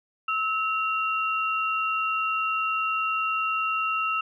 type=tone pair together; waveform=sine; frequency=1300 / 2755 Hz; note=E6 / F7; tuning=-24 / -24 cents; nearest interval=octave + minor second; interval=1300 cents; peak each=-25 / -28 dBFS; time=0.28-4.21 s; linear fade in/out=5 ms; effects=none